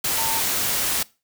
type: tone in noise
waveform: sine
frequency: 904 Hz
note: A5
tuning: 47 cents sharp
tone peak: -26 dBFS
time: 0.18-0.4 s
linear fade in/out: 5 ms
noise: white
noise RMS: -23 dBFS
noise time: 0.04-1.03 s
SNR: -6 dB
effects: noise-tail reverb RT60 0.3 s tail -22 dB re dry